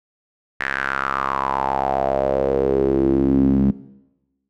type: tone with band-pass filter sweep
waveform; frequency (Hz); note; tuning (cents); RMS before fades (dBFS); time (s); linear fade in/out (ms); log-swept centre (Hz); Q
sawtooth; 67.6; C#2; -43; -19; 0.6-3.71; 5; 1800 to 220; 5.5
effects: noise-tail reverb RT60 1.0 s tail -19 dB re dry